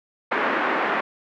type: band-pass noise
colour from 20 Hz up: white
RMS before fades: -23 dBFS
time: 0.31-1.01 s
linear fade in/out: 10 ms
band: 240 to 1900 Hz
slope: 24 dB/octave
effects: none